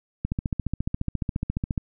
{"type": "click train", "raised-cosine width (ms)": 5, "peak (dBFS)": -13, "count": 23, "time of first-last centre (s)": [0.25, 1.778], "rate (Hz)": 14.4, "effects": []}